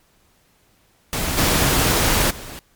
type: noise with level steps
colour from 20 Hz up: pink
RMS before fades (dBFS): -23 / -17 / -35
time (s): 1.13-2.59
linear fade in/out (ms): 0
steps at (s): 1.37 / 2.3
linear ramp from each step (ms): 10
effects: pink hiss -59 dBFS RMS until 2.75 s + MP3 96 kbps